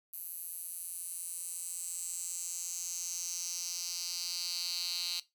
10% pulse tone with high-pass filter sweep, 174.5 Hz, F3, 1 cent flat, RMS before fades -39 dBFS, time 0.13-5.2 s, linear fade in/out 5 ms, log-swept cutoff 12000 to 4000 Hz, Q 4.1, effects noise-tail reverb RT60 0.2 s tail -17 dB re dry

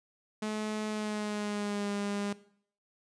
sawtooth tone with pitch glide, 214.3 to 202.9 Hz, A3 to G#3, -45 to -40 cents, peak -28 dBFS, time 0.42-2.33 s, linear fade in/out 5 ms, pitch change -95 cents, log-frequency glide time 0.88-1.9 s, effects noise-tail reverb RT60 0.6 s tail -18 dB re dry + resampled to 22050 Hz

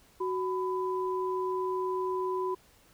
sine tone pair together, 371.8 / 1000 Hz, F#4 / B5, +8 / +21 cents, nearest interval octave + perfect fourth, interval 1713 cents, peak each -30 / -33 dBFS, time 0.2-2.55 s, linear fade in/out 10 ms, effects pink hiss -61 dBFS RMS until 2.93 s

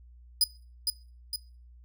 sawtooth tone with echo, 4978 Hz, D#8, in tune, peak -17 dBFS, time 0.41-0.44 s, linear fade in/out 2 ms, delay 460 ms, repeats 2, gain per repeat -5 dB, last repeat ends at 1.36 s, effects noise-tail reverb RT60 0.4 s tail -22 dB re dry + added 60 Hz sine -50 dBFS peak until 1.84 s

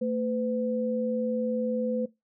sine tone pair together, 224.9 / 504.9 Hz, A3 / B4, +38 / +38 cents, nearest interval octave + major second, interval 1400 cents, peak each -28 dBFS, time 0.01-2.06 s, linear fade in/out 10 ms, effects noise-tail reverb RT60 0.2 s tail -20 dB re dry

